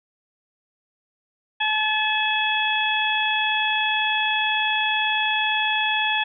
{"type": "harmonic tone with a mistuned harmonic", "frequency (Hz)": 862, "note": "A5", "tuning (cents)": -36, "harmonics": [1, 2, 3, 4], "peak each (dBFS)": [-25, -25, -25, -25], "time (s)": [1.6, 6.24], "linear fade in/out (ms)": 10, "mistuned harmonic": 4, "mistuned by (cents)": -46, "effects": []}